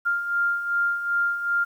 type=beating tone pair; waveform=sine; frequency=1396.9 / 1399.5 Hz; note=F6 / F6; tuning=0 / +3 cents; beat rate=2.6 Hz; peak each=-29 / -22 dBFS; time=0.05-1.65 s; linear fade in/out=20 ms; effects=9-bit